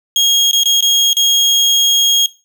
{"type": "tone with dropouts", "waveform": "30% pulse", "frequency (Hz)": 3266, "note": "G#7", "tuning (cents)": -30, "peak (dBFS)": -7, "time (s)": [0.16, 2.26], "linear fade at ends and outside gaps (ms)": 1, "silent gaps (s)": [[0.512, 0.531], [0.634, 0.657], [0.807, 0.825], [1.131, 1.168]], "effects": ["noise-tail reverb RT60 0.3 s tail -19 dB re dry"]}